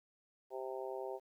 harmonic tone, 130.81 Hz, C3, in tune, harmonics 3 / 4 / 5 / 6 / 7, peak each -43 / -45 / -47 / -49 / -50 dBFS, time 0.5-1.2 s, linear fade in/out 50 ms, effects 12-bit

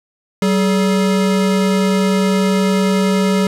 square tone pair together, 191.2 / 422.6 Hz, G3 / G#4, -43 / +30 cents, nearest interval octave + major second, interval 1373 cents, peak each -14 / -20 dBFS, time 0.42-3.47 s, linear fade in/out 2 ms, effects low-pass 10000 Hz 12 dB/octave + 8-bit

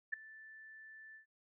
sine tone with ADSR envelope, 1760 Hz, A6, in tune, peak -31 dBFS, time 0.12-1.26 s, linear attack 17 ms, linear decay 4 ms, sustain -21 dB, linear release 110 ms, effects none

